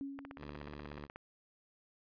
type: tone with exponential decay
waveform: sine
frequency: 276.6 Hz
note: C#4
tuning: 4 cents flat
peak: -37 dBFS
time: 0.01-0.8 s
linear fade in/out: 0 ms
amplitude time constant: 170 ms
type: click train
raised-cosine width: 0.5 ms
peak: -31 dBFS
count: 17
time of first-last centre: 0.19-1.16 s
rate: 16.5 Hz
type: tone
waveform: 10% pulse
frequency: 73.42 Hz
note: D2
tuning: in tune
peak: -38 dBFS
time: 0.37-1.08 s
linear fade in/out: 50 ms
effects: resampled to 11025 Hz